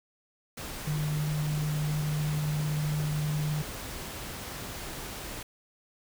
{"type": "tone in noise", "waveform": "sine", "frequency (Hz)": 150.5, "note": "D3", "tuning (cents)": 43, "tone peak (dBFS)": -27, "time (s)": [0.87, 3.62], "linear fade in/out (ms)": 5, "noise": "pink", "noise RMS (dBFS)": -39, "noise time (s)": [0.57, 5.43], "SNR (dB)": 9, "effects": []}